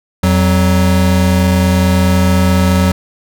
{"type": "tone pair together", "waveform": "square", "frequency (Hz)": [86.82, 186.1], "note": ["F2", "F#3"], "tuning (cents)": [-10, 10], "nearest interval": "octave + minor second", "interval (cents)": 1320, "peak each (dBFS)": -12, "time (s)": [0.23, 2.92], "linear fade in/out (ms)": 5, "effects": []}